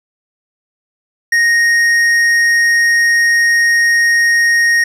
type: tone with tanh clipping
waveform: sine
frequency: 1864.7 Hz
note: A#6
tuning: in tune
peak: -10 dBFS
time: 1.32-4.84 s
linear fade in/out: 5 ms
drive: 10 dB
effects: none